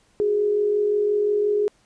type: tone pair together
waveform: sine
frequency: 370.3 / 416 Hz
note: F#4 / G#4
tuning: +1 / +3 cents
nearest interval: major second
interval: 202 cents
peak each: -29 / -18 dBFS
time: 0.2-1.68 s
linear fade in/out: 0 ms
effects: pink hiss -61 dBFS RMS until 1.85 s + resampled to 22050 Hz